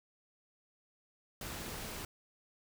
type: noise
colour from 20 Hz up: pink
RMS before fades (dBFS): -43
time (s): 1.41-2.05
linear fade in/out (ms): 2
effects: none